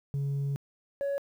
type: tone pair in turn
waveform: sine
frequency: 140 / 560 Hz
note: C#3 / C#5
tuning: +18 / +18 cents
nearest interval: 2 octaves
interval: 2400 cents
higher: second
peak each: -25 dBFS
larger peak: neither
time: 0.14-0.56 / 1.01-1.18 s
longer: first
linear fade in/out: 0 ms
effects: tanh soft clip ceiling -27 dBFS + 10-bit